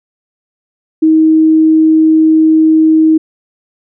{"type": "tone", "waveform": "sine", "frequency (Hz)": 316.5, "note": "D#4", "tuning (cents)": 30, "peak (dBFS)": -4, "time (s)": [1.02, 3.18], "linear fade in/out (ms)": 10, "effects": []}